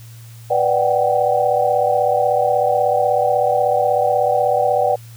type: chord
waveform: sine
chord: G major seventh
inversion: first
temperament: equal with one note detuned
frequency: 493.9 / 587.3 / 747.7 / 784 Hz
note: B4 / D5 / F#5 / G5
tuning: 0 / 0 / +18 / 0 cents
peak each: -20 / -18 / -18 / -21 dBFS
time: 0.5-4.96 s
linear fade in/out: 10 ms
effects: added 115 Hz sine -36 dBFS peak until 5.16 s + white hiss -47 dBFS RMS until 5.16 s